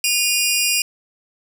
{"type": "tone pair together", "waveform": "15% pulse", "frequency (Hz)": [2454, 2794], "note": ["D#7", "F7"], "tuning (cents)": [-25, 0], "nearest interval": "major second", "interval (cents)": 225, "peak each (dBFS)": -12, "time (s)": [0.04, 0.82], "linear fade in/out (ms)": 2, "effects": []}